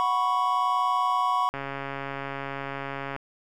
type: chord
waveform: triangle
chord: F# suspended fourth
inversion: none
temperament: equal with one note detuned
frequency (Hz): 736.6 / 987.8 / 1108.7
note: F#5 / B5 / C#6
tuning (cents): -8 / 0 / 0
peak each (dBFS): -27 / -24 / -23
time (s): 0-1.49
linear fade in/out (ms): 0
type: click train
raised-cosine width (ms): 0.5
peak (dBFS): -18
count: 225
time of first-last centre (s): 1.54-3.163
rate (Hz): 138
effects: none